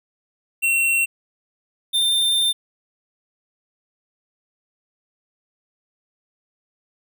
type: tone pair in turn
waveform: square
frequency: 2724 / 3595 Hz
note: F7 / A7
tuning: -44 / +36 cents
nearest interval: perfect fourth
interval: 480 cents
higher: second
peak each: -17 dBFS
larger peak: neither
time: 0.62-1.06 / 1.93-2.53 s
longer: second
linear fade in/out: 20 ms
effects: none